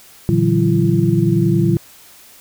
sine tone cluster, 115.8 / 145.6 / 166.9 / 187 / 338.1 Hz, A#2 / D3 / E3 / F#3 / E4, -11 / -15 / +22 / +19 / +44 cents, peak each -18 dBFS, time 0.29-1.77 s, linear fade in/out 0 ms, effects white hiss -44 dBFS RMS until 2.4 s

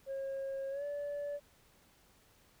sine tone with pitch glide, 542 to 577.6 Hz, C#5 to D5, -39 to -29 cents, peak -34 dBFS, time 0.06-1.4 s, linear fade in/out 50 ms, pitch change +110 cents, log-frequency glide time 0.7-0.84 s, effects tanh soft clip ceiling -35 dBFS + pink hiss -66 dBFS RMS until 2.6 s

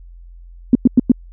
sine tone bursts, 246.9 Hz, B3, in tune, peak -4 dBFS, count 4, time 0.73-1.118 s, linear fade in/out 2 ms, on 22 ms, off 100 ms, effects added 43 Hz sine -36 dBFS peak until 1.32 s

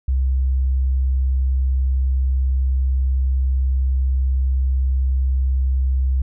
sine tone, 65.41 Hz, C2, in tune, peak -15 dBFS, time 0.08-6.22 s, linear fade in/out 5 ms, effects none

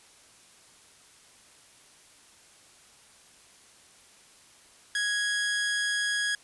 sawtooth tone with amplitude modulation, 1661.2 Hz, G#6, in tune, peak -21 dBFS, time 4.95-6.35 s, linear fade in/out 2 ms, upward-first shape sine, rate 202 Hz, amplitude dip 30%, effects white hiss -56 dBFS RMS until 6.43 s + resampled to 24000 Hz

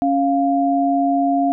sine tone pair together, 277.2 / 698.5 Hz, C#4 / F5, 0 / 0 cents, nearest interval octave + major third, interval 1600 cents, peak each -17 dBFS, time 0.02-1.52 s, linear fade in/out 0 ms, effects none

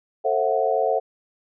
sine chord, F# half-diminished seventh, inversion first, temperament just, 444 / 532.8 / 666 / 740 Hz, A4 / C5 / E5 / F#5, +16 / +31 / +18 / 0 cents, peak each -24 dBFS, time 0.24-1 s, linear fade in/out 20 ms, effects none

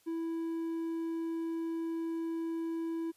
triangle tone, 329.6 Hz, E4, in tune, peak -31 dBFS, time 0.06-3.12 s, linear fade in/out 20 ms, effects white hiss -68 dBFS RMS until 3.16 s + resampled to 32000 Hz

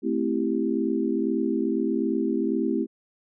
sine chord, A minor seventh, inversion none, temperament equal, 220 / 261.6 / 329.6 / 392 Hz, A3 / C4 / E4 / G4, 0 / 0 / 0 / 0 cents, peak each -28 / -27 / -27 / -29 dBFS, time 0.02-2.87 s, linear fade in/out 50 ms, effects none

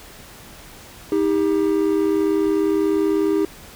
triangle tone pair together, 317.1 / 397.1 Hz, D#4 / G4, +33 / +22 cents, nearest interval major third, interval 389 cents, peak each -17 dBFS, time 1.12-3.45 s, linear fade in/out 2 ms, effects pink hiss -42 dBFS RMS until 3.75 s

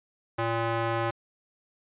square tone with band-pass filter, 115.1 Hz, A#2, 22 cents flat, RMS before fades -28 dBFS, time 0.38-1.11 s, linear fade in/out 10 ms, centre 1000 Hz, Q 0.78, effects resampled to 8000 Hz

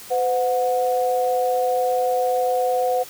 sine tone pair together, 507.3 / 730 Hz, B4 / F#5, +46 / -24 cents, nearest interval tritone, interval 630 cents, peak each -20 / -21 dBFS, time 0.1-3.04 s, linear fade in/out 20 ms, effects white hiss -40 dBFS RMS until 3.09 s

